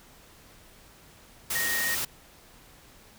sine tone in noise, 1864.7 Hz, A#6, in tune, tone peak -28 dBFS, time 1.55-1.95 s, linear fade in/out 5 ms, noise white, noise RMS -30 dBFS, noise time 1.5-2.05 s, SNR -1 dB, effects pink hiss -54 dBFS RMS until 3.18 s

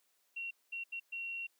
sine tone bursts at uneven times, 2738 Hz, F7, 35 cents flat, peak -38 dBFS, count 4, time 0.36-0.51 / 0.72-0.84 / 0.92-1 / 1.12-1.47 s, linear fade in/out 10 ms, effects white hiss -75 dBFS RMS until 1.59 s + high-pass 300 Hz 12 dB/octave

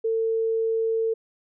sine tone, 450 Hz, A4, 39 cents sharp, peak -21 dBFS, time 0.04-1.14 s, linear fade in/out 10 ms, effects none

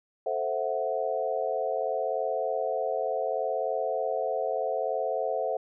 sine chord, F# half-diminished seventh, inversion first, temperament equal, 440 / 523.3 / 659.3 / 740 Hz, A4 / C5 / E5 / F#5, 0 / 0 / 0 / 0 cents, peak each -33 / -31 / -31 / -33 dBFS, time 0.26-5.57 s, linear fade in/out 5 ms, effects none

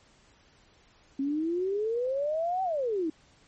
sine exponential two-way sweep, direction up then down, 268.1 to 772 to 303.5 Hz, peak -26 dBFS, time 1.19-3.1 s, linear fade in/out 5 ms, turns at 2.63 s, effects pink hiss -61 dBFS RMS until 3.47 s + MP3 32 kbps

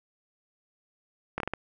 slowing click train, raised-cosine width 0.5 ms, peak -15 dBFS, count 5, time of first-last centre 1.38-1.536 s, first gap 22 ms, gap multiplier 1.4, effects none

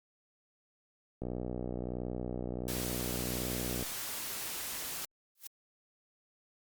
click train, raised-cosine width 2 ms, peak -24 dBFS, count 161, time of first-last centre 1.22-3.826 s, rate 61.4 Hz
white noise, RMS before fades -39 dBFS, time 2.68-5.05 s, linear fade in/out 2 ms
blue noise with exponential growth, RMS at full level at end -39 dBFS, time 5.35-5.47 s, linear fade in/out 2 ms, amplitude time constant 24 ms
effects Opus 48 kbps

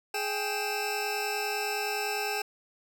25% pulse tone cluster, 418.4 / 787 / 2649 Hz, G#4 / G5 / E7, +13 / +7 / +8 cents, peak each -30 dBFS, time 0.14-2.42 s, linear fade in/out 5 ms, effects none

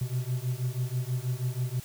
triangle beating tone pair, 122.7 / 128.9 Hz, B2 / C3, -11 / -26 cents, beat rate 6.2 Hz, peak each -29 dBFS, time 0.01-1.8 s, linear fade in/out 5 ms, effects white hiss -48 dBFS RMS until 1.84 s

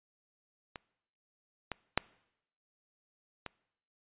clicks, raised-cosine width 0.3 ms, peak -25 / -19 / -9 / -23 dBFS, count 4, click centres 0.758 / 1.717 / 1.976 / 3.463 s, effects noise-tail reverb RT60 0.8 s tail -23 dB re dry + resampled to 8000 Hz

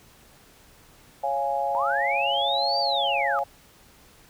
sine chord, Db major, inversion none, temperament equal with one note detuned, 554.4 / 694 / 830.6 Hz, Db5 / F5 / Ab5, 0 / -11 / 0 cents, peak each -29 / -28 / -26 dBFS, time 1.23-3.44 s, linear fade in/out 10 ms
sine linear two-way sweep, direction up then down, 880 to 4726 to 1179 Hz, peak -25 dBFS, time 1.75-3.39 s, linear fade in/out 0 ms, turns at 2.79 s
effects pink hiss -54 dBFS RMS until 4.29 s

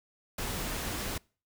pink noise, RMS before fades -35 dBFS, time 0.38-1.18 s, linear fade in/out 5 ms, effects noise-tail reverb RT60 0.4 s tail -26 dB re dry

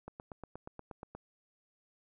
click train, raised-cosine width 1 ms, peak -30 dBFS, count 10, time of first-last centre 0.08-1.15 s, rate 8.41 Hz, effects none

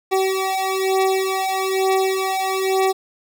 25% pulse beating tone pair, 380.9 / 382 Hz, G4 / G4, -50 / -45 cents, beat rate 1.1 Hz, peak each -17 dBFS, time 0.11-2.93 s, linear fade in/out 20 ms, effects none

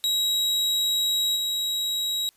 40% pulse tone with level steps, 3841 Hz, B7, 49 cents flat, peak -20 / -23 dBFS, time 0.04-2.29 s, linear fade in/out 0 ms, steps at 1.35 s, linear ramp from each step 20 ms, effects white hiss -62 dBFS RMS until 2.36 s + resampled to 32000 Hz

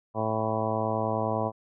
harmonic tone with a mistuned harmonic, 109.8 Hz, A2, 3 cents flat, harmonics 1 / 2 / 3 / 4 / 5 / 6 / 7 / 8 / 9 / 10, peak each -33 / -34 / -37 / -35 / -33 / -32 / -34 / -41 / -33 / -42 dBFS, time 0.14-1.52 s, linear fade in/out 50 ms, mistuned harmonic 10, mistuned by +32 cents, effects none

